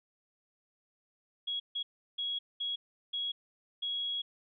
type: tone bursts at uneven times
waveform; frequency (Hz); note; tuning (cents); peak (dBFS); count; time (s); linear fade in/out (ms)
sine; 3322; G#7; 0; -32; 6; 1.47-1.6 / 1.75-1.83 / 2.18-2.39 / 2.6-2.76 / 3.13-3.32 / 3.82-4.22; 10
effects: none